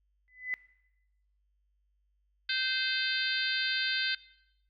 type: tone with exponential growth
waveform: sine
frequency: 2008 Hz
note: B6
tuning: 28 cents sharp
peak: -27 dBFS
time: 0.28-0.54 s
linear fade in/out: 0 ms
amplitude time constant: 56 ms
type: harmonic tone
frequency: 518 Hz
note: C5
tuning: 17 cents flat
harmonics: 3 / 4 / 5 / 6 / 7 / 8 / 9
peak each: -33 / -39 / -38 / -39 / -35 / -36 / -37 dBFS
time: 2.49-4.15 s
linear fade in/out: 5 ms
effects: noise-tail reverb RT60 0.9 s tail -20 dB re dry + added 50 Hz sine -70 dBFS peak until 4.69 s